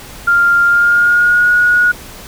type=tone with pitch glide; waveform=sine; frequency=1396.9 to 1451.2 Hz; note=F6 to F#6; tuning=0 to -34 cents; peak=-7 dBFS; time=0.27-1.92 s; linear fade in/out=10 ms; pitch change=+66 cents; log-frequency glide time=0.64-1.51 s; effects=pink hiss -33 dBFS RMS until 2.27 s